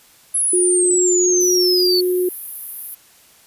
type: exponential sweep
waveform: sine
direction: down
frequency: 11000 to 4400 Hz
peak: -15 dBFS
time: 0.34-2.01 s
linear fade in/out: 10 ms
type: tone with pitch glide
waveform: sine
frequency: 359.3 to 362.4 Hz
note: F4 to F#4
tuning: +49 to -36 cents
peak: -15 dBFS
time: 0.53-2.29 s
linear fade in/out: 5 ms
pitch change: +15 cents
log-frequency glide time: 1.33-1.89 s
type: high-pass noise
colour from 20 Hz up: white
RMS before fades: -28 dBFS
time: 1.4-2.95 s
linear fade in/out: 10 ms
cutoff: 10000 Hz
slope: 96 dB/octave
effects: white hiss -50 dBFS RMS until 3.46 s + resampled to 32000 Hz